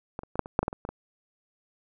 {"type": "clicks", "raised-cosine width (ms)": 1, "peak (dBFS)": [-19, -27, -22, -6, -25, -6, -14, -12, -22, -20, -21], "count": 11, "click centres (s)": [0.191, 0.234, 0.356, 0.393, 0.459, 0.591, 0.63, 0.681, 0.729, 0.851, 0.89], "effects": []}